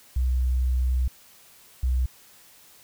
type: tone pair in turn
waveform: sine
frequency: 63.2 / 63.2 Hz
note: B1 / B1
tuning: +41 / +41 cents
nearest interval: unison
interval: 0 cents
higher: neither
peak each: -20 dBFS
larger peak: neither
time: 0.16-1.08 / 1.83-2.06 s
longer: first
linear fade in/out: 5 ms
effects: white hiss -53 dBFS RMS until 2.83 s